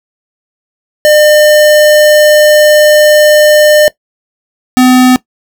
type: tone pair in turn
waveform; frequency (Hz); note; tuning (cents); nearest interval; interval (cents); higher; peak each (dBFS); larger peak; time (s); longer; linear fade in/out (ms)
square; 603 / 253.5; D5 / B3; +46 / +45; octave + minor third; 1501; first; -3; neither; 1.05-3.88 / 4.77-5.16; first; 0
effects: noise-tail reverb RT60 0.1 s tail -19 dB re dry